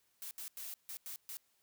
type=noise bursts at uneven times; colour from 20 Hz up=blue; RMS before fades=-45 dBFS; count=6; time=0.22-0.31 / 0.38-0.48 / 0.57-0.74 / 0.89-0.97 / 1.06-1.16 / 1.29-1.37 s; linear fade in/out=0 ms; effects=white hiss -75 dBFS RMS until 1.62 s